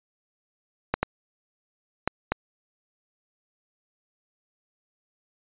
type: clicks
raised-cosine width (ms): 0.5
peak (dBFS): -7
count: 4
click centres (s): 0.94 / 1.03 / 2.076 / 2.32
effects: resampled to 8000 Hz